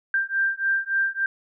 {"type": "beating tone pair", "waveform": "sine", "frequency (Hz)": [1579, 1582.5], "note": ["G6", "G6"], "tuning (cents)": [12, 16], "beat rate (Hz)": 3.5, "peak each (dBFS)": -24, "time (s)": [0.14, 1.26], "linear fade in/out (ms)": 2, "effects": []}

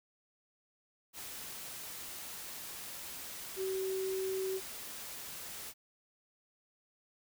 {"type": "tone in noise", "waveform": "sine", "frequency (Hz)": 380.3, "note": "F#4", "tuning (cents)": 48, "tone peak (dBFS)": -33, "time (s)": [3.56, 4.61], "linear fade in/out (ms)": 50, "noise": "white", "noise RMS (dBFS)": -45, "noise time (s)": [1.13, 5.74], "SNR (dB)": 9, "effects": []}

